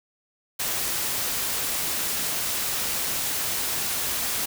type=noise; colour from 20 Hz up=white; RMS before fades=-27 dBFS; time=0.59-4.46 s; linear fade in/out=10 ms; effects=none